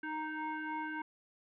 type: tone with frequency modulation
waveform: sine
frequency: 312.7 Hz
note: D#4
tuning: 9 cents sharp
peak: -36 dBFS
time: 0.03-1.02 s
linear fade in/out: 5 ms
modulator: 622 Hz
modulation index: 2.4
effects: none